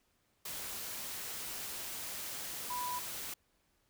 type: tone in noise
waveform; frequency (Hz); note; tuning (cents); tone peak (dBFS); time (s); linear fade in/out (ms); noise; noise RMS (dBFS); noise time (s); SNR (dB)
sine; 987.8; B5; 0; -36; 2.7-2.99; 5; white; -42; 0.45-3.34; +3
effects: pink hiss -75 dBFS RMS until 3.89 s